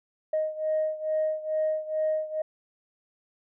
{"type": "beating tone pair", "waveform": "sine", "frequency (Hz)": [622.3, 624.6], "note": ["D#5", "D#5"], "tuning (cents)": [0, 7], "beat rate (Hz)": 2.3, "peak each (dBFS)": [-26, -29], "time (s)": [0.33, 2.42], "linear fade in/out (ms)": 5, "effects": ["tanh soft clip ceiling -19 dBFS"]}